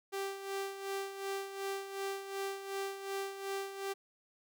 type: tone with tremolo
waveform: sawtooth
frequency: 392 Hz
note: G4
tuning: in tune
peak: -31 dBFS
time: 0.12-3.94 s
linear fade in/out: 20 ms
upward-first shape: sine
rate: 2.7 Hz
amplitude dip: 65%
effects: none